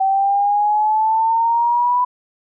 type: exponential sweep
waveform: sine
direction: up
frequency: 767 to 994 Hz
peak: -13 dBFS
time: 0-2.05 s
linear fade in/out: 10 ms
effects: none